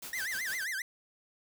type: noise with tremolo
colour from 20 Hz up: white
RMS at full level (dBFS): -42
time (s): 0.02-0.64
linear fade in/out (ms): 5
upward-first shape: sine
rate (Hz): 6.6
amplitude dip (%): 75
type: tone with vibrato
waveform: 45% pulse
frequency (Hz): 1788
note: A6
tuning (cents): +27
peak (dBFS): -33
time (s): 0.13-0.82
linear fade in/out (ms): 2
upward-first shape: sine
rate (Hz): 7.5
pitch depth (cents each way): 270
effects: none